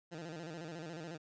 15% pulse tone with vibrato, 163.3 Hz, E3, 16 cents flat, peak -37 dBFS, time 0.11-1.18 s, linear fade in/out 20 ms, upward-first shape square, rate 14 Hz, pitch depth 95 cents each way, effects resampled to 16000 Hz + 12-bit

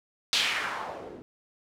blue noise with low-pass filter sweep, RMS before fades -31 dBFS, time 0.33-1.22 s, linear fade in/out 0 ms, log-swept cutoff 4000 to 300 Hz, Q 2.1, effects none

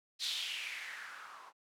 violet noise with low-pass filter sweep, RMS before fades -42 dBFS, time 0.19-1.53 s, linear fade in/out 50 ms, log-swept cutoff 4100 to 940 Hz, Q 4, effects none

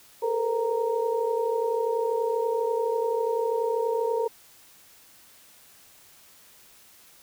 sine tone cluster, 425.4 / 457.5 / 506 / 930 Hz, G#4 / A#4 / B4 / A#5, +42 / -32 / +42 / -4 cents, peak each -33 / -25 / -31 / -31 dBFS, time 0.22-4.28 s, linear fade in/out 10 ms, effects white hiss -54 dBFS RMS until 7.22 s

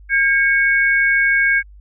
sine tone pair together, 1614 / 2217 Hz, G#6 / C#7, -50 / 0 cents, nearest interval perfect fourth, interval 550 cents, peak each -14 / -16 dBFS, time 0.09-1.63 s, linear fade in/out 50 ms, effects added 50 Hz sine -39 dBFS peak until 1.8 s

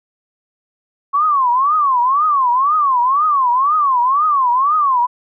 sine tone with vibrato, 1095 Hz, C#6, 22 cents flat, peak -11 dBFS, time 1.13-5.07 s, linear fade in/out 20 ms, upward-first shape triangle, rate 2 Hz, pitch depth 260 cents each way, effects none

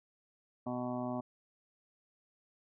harmonic tone, 124.1 Hz, B2, 9 cents sharp, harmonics 1 / 2 / 3 / 5 / 6 / 7 / 8 / 9, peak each -45 / -37 / -47 / -41 / -45 / -48 / -49 / -49 dBFS, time 0.66-1.21 s, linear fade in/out 10 ms, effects none

